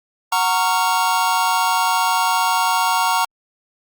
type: chord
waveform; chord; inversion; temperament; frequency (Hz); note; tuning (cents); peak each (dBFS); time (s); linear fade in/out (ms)
square; Gb major seventh; none; just; 740 / 925 / 1110 / 1387.5; Gb5 / Bb5 / Db6 / F6; 0 / -14 / +2 / -12; -24 / -19 / -23 / -25; 0.32-3.25; 5
effects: Opus 48 kbps